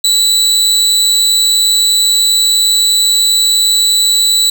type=tone with amplitude modulation; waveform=30% pulse; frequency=3951 Hz; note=B7; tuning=in tune; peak=-3 dBFS; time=0.04-4.5 s; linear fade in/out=5 ms; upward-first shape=sine; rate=201 Hz; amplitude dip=55%; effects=none